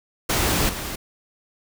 pink noise with level steps, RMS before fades -21 / -30 dBFS, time 0.29-0.96 s, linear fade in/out 10 ms, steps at 0.69 s, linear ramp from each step 2 ms, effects none

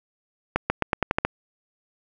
accelerating click train, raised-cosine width 0.5 ms, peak -5 dBFS, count 8, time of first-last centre 0.56-1.25 s, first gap 140 ms, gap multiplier 0.88, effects none

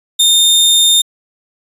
sawtooth tone, 3641 Hz, A#7, 41 cents flat, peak -4 dBFS, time 0.19-1.02 s, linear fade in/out 10 ms, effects resampled to 32000 Hz

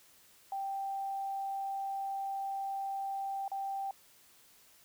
sine tone with dropouts, 784 Hz, G5, in tune, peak -34 dBFS, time 0.52-3.91 s, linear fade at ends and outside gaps 2 ms, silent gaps 3.48-3.516 s, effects white hiss -62 dBFS RMS until 4.84 s

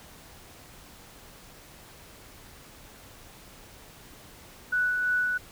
sine tone with tremolo, 1480 Hz, F#6, in tune, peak -22 dBFS, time 4.72-5.38 s, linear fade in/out 10 ms, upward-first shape sine, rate 2.9 Hz, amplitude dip 30%, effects pink hiss -50 dBFS RMS until 5.51 s

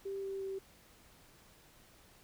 sine tone with pitch steps, 392 / 389.3 / 386.6 Hz, G4 / G4 / G4, 0 / -12 / -24 cents, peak -37 dBFS, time 0.05-0.59 s, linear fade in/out 10 ms, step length 180 ms, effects pink hiss -62 dBFS RMS until 2.23 s

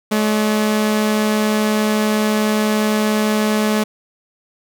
sawtooth tone pair together, 213.8 / 573 Hz, A3 / D5, -49 / -43 cents, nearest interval octave + perfect fourth, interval 1706 cents, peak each -11 / -22 dBFS, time 0.11-3.84 s, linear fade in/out 10 ms, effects none

